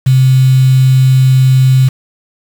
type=tone with quantisation; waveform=sine; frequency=130.81 Hz; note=C3; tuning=in tune; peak=-4 dBFS; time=0.06-1.89 s; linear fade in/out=10 ms; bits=4; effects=none